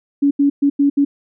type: tone bursts at uneven times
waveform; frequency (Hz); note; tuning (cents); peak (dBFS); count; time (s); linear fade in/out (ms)
sine; 282.9; C#4; +35; -10; 5; 0.22-0.31 / 0.39-0.5 / 0.62-0.7 / 0.79-0.9 / 0.97-1.05; 10
effects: none